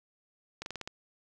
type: slowing click train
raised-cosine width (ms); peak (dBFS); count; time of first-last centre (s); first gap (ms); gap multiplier
0.2; -21; 6; 0.62-0.875; 41; 1.11
effects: none